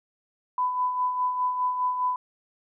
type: tone with tremolo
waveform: sine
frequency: 1000 Hz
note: B5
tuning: 21 cents sharp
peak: -21 dBFS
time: 0.58-2.16 s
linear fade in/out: 2 ms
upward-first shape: sine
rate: 4.9 Hz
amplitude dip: 50%
effects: none